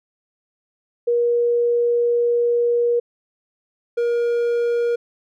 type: tone pair in turn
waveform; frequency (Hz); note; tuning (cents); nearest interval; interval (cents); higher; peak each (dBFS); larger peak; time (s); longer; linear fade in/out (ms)
sine / triangle; 476.3 / 473.9; A#4 / A#4; +37 / +28; unison; 9; first; -15; neither; 1.07-3 / 3.97-4.96; first; 10
effects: none